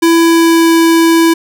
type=tone with pitch glide; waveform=square; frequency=332.8 to 330.5 Hz; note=E4 to E4; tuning=+17 to +5 cents; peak=-6 dBFS; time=0.02-1.34 s; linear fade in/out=10 ms; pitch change=-12 cents; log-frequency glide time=0.2-0.73 s; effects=none